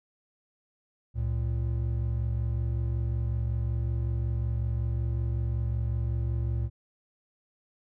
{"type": "tone pair together", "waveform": "triangle", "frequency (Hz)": [68.5, 113.88], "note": ["C#2", "A#2"], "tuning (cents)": [-20, -40], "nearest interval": "major sixth", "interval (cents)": 880, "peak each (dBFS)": -27, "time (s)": [1.14, 6.7], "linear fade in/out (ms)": 50, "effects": []}